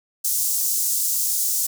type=high-pass noise; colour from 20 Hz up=pink; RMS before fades=-22 dBFS; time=0.24-1.67 s; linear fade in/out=10 ms; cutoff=6400 Hz; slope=24 dB/octave; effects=none